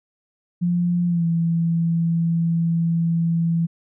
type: tone with pitch glide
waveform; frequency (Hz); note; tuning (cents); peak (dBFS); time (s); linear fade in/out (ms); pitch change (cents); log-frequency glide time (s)
sine; 174.9 to 166.91; F3 to E3; +3 to +22; -17; 0.61-3.67; 20; -81; 1.07-1.25
effects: none